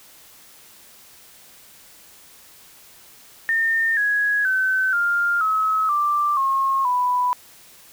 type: tone with pitch steps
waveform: sine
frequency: 1817 / 1666.2 / 1527.9 / 1401.1 / 1284.8 / 1178.2 / 1080.4 / 990.7 Hz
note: A#6 / G#6 / G6 / F6 / E6 / D6 / C#6 / B5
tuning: -45 / +5 / -45 / +5 / -45 / +5 / -45 / +5 cents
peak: -17 dBFS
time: 3.49-7.33 s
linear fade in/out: 0 ms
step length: 480 ms
effects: white hiss -48 dBFS RMS until 7.92 s